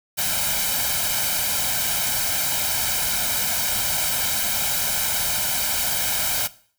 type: noise with comb filter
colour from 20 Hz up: white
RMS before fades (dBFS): -23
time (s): 0.17-6.48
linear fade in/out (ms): 20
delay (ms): 1.3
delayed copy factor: +0.75
effects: noise-tail reverb RT60 0.5 s tail -18 dB re dry